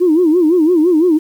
sine tone with vibrato, 333.5 Hz, E4, 20 cents sharp, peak -7 dBFS, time 0-1.19 s, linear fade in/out 20 ms, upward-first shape sine, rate 5.9 Hz, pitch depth 170 cents each way, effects tanh soft clip ceiling -3 dBFS + 7-bit

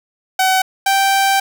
sawtooth tone pair in turn, 755 / 781.8 Hz, F#5 / G5, +35 / -5 cents, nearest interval minor second, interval 60 cents, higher second, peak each -8 dBFS, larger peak neither, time 0.39-0.62 / 0.86-1.4 s, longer second, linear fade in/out 5 ms, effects none

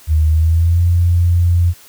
sine tone with pitch glide, 77.78 to 86.8 Hz, D#2 to F2, 0 to -10 cents, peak -9 dBFS, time 0.07-1.74 s, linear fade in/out 50 ms, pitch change +190 cents, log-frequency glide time 0.28-0.82 s, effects white hiss -43 dBFS RMS until 1.88 s

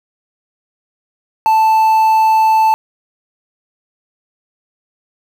triangle tone with quantisation, 880 Hz, A5, in tune, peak -6 dBFS, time 1.46-2.74 s, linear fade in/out 0 ms, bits 6, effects none

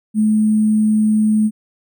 sine tone with sample-and-hold, 215.3 Hz, A3, 37 cents flat, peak -11 dBFS, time 0.14-1.51 s, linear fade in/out 50 ms, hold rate 8820 Hz, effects none

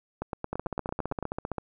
two click trains, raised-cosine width 1 ms, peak -17 / -17 dBFS, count 17 / 10, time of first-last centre 0.53-1.583 / 0.22-1.227 s, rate 15.2 / 8.94 Hz, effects none

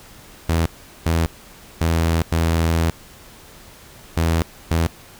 sawtooth tone bursts at uneven times, 82.41 Hz, E2, in tune, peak -12 dBFS, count 6, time 0.49-0.66 / 1.06-1.26 / 1.81-2.22 / 2.32-2.9 / 4.17-4.42 / 4.71-4.87 s, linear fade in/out 0 ms, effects pink hiss -44 dBFS RMS until 5.19 s

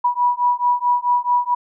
sine beating tone pair, 973 / 977.6 Hz, B5 / B5, -26 / -18 cents, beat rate 4.6 Hz, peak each -18 dBFS, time 0.04-1.55 s, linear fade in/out 10 ms, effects none

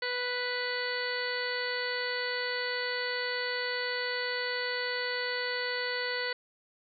harmonic tone, 493.9 Hz, B4, in tune, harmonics 1 / 2 / 3 / 4 / 5 / 6 / 7 / 8 / 9, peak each -36 / -42 / -37 / -35 / -47 / -44 / -47 / -44 / -38 dBFS, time 0.02-6.33 s, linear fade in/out 5 ms, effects none

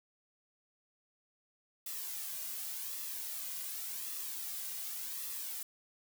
blue noise with flanger, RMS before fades -41 dBFS, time 1.86-5.63 s, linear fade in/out 5 ms, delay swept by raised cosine 1.3 to 2.28 ms, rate 0.88 Hz, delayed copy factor -0.55, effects none

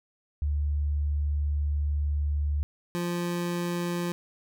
sine / 25% pulse tone pair in turn, 73.2 / 174.1 Hz, D2 / F3, -5 / -5 cents, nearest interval octave + minor third, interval 1500 cents, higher second, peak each -24 dBFS, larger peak neither, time 0.42-2.63 / 2.95-4.12 s, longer first, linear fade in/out 0 ms, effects none

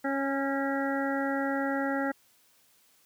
harmonic tone with a mistuned harmonic, 274.9 Hz, C#4, 14 cents flat, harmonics 1 / 2 / 3 / 5 / 6 / 7, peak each -30 / -33 / -35 / -37 / -38 / -38 dBFS, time 0.04-2.12 s, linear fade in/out 10 ms, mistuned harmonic 6, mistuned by -21 cents, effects white hiss -64 dBFS RMS until 3.05 s + high-pass 60 Hz 12 dB/octave

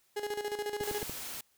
35% pulse tone with tremolo, 415.3 Hz, G#4, in tune, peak -30 dBFS, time 0.16-1.03 s, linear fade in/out 10 ms, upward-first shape square, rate 14 Hz, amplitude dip 65%
clicks, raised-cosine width 2 ms, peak -26 dBFS, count 4, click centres 0.81 / 0.913 / 1.029 / 1.096 s
white noise, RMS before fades -41 dBFS, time 0.83-1.41 s, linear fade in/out 5 ms
effects white hiss -70 dBFS RMS until 1.57 s

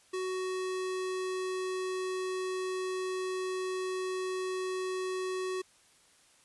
square tone, 372.3 Hz, F#4, 11 cents sharp, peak -33 dBFS, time 0.13-5.62 s, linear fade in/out 10 ms, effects white hiss -63 dBFS RMS until 6.44 s + resampled to 24000 Hz

